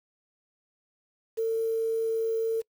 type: tone with quantisation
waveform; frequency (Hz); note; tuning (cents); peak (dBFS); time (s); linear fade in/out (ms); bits
sine; 450.5; A4; +41; -24; 1.37-2.62; 20; 8
effects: noise-tail reverb RT60 0.1 s tail -24 dB re dry